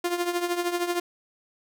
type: tone with tremolo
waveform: sawtooth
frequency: 350 Hz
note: F4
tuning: 4 cents sharp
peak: -18 dBFS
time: 0.04-1 s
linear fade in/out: 5 ms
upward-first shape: triangle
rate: 13 Hz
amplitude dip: 75%
effects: none